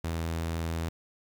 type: tone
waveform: sawtooth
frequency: 82.41 Hz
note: E2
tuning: in tune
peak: -26 dBFS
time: 0.04-0.89 s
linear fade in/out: 5 ms
effects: 10-bit